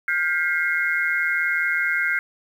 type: tone cluster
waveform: sine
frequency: 1416 / 1581 / 1977 / 2136 Hz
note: F6 / G6 / B6 / C7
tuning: +23 / +14 / +1 / +35 cents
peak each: -26 / -23 / -30 / -24 dBFS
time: 0.08-2.19 s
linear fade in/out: 2 ms
effects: 8-bit